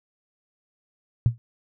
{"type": "tone with exponential decay", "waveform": "sine", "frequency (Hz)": 117.1, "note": "A#2", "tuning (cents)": 8, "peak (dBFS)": -11, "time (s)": [1.26, 1.38], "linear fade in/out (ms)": 0, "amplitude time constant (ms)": 24, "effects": []}